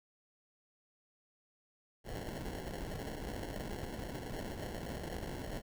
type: noise with sample-and-hold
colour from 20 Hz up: pink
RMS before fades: -42 dBFS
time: 2.04-5.62 s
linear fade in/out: 50 ms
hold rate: 1225 Hz
effects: none